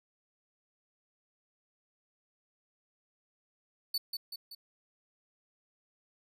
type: tone with echo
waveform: 45% pulse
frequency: 4491 Hz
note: C#8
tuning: 22 cents sharp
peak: -29 dBFS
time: 3.94-3.98 s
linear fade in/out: 5 ms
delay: 190 ms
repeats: 3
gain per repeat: -5 dB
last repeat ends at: 4.55 s
effects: none